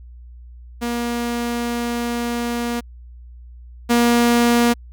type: tone pair in turn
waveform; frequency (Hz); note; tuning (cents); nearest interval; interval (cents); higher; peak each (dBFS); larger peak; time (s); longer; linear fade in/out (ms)
sawtooth; 237.7 / 237.7; A#3 / A#3; +34 / +34; unison; 0; neither; -17 / -9; second; 0.81-2.81 / 3.89-4.74; first; 20
effects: added 60 Hz sine -37 dBFS peak until 4.92 s